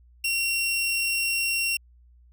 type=tone; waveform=sawtooth; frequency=2739 Hz; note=F7; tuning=34 cents flat; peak=-20 dBFS; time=0.24-1.77 s; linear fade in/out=5 ms; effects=added 60 Hz sine -52 dBFS peak until 2.32 s